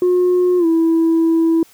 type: tone with pitch glide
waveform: sine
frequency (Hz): 360.1 to 328.3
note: F#4 to E4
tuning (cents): -47 to -7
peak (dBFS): -9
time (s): 0.02-1.63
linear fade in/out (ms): 2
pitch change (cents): -160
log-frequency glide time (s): 0.58-0.66
effects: tanh soft clip ceiling -9 dBFS + white hiss -49 dBFS RMS until 1.73 s